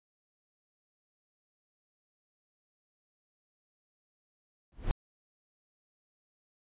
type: noise with exponential growth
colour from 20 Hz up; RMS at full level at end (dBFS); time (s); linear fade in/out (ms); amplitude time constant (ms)
brown; -25; 4.72-4.91; 0; 41
effects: resampled to 8000 Hz